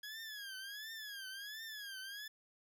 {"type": "tone with vibrato", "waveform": "20% pulse", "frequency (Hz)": 1661.2, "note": "G#6", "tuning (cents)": 0, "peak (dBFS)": -40, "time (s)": [0.03, 2.28], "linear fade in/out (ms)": 5, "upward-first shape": "triangle", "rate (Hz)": 1.4, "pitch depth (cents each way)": 160, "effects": []}